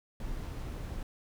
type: noise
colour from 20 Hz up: brown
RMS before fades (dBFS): -38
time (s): 0.2-1.03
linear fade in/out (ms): 2
effects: none